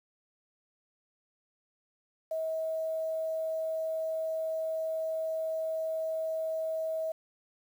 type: tone with quantisation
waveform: sine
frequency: 641 Hz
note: E5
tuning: 49 cents flat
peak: -30 dBFS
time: 2.31-7.12 s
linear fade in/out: 5 ms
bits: 9
effects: none